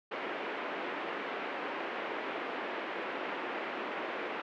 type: band-pass noise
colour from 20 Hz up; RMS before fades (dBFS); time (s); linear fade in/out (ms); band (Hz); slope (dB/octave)
pink; -38; 0.11-4.42; 10; 300 to 2600; 24
effects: none